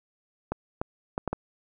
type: clicks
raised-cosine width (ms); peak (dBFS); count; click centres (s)
1; -14; 5; 0.52 / 0.815 / 1.179 / 1.277 / 1.33
effects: none